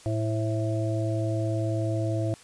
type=harmonic tone with a mistuned harmonic; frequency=110 Hz; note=A2; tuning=in tune; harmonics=1 / 3 / 5 / 6; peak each=-26 / -31 / -36 / -33 dBFS; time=0.06-2.34 s; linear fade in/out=0 ms; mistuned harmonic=5; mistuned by=-37 cents; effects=white hiss -51 dBFS RMS until 2.43 s + resampled to 22050 Hz